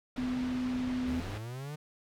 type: low-pass noise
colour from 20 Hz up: pink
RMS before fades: -43 dBFS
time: 0.16-1.38 s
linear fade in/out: 5 ms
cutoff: 3700 Hz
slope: 12 dB/octave
type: tone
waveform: sine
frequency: 252 Hz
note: B3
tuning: 35 cents sharp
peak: -30 dBFS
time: 0.18-1.2 s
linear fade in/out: 0 ms
type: linear sweep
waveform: 45% pulse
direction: up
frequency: 69.3 to 153.5 Hz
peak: -38 dBFS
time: 1.07-1.76 s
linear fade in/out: 10 ms
effects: none